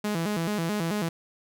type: tone with vibrato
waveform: sawtooth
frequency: 186.3 Hz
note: F#3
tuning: 12 cents sharp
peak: -22 dBFS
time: 0.04-1.09 s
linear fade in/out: 5 ms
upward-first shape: square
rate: 4.6 Hz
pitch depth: 200 cents each way
effects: none